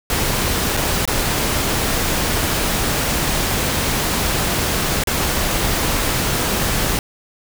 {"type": "noise with dropouts", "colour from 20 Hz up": "pink", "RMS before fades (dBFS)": -19, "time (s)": [0.1, 6.99], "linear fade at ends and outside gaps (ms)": 1, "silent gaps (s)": [[0.768, 0.772], [1.054, 1.076], [5.037, 5.072]], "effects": []}